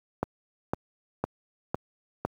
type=click train; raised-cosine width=1 ms; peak=-12 dBFS; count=5; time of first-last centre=0.23-2.25 s; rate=1.98 Hz; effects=high-pass 80 Hz 12 dB/octave + 9-bit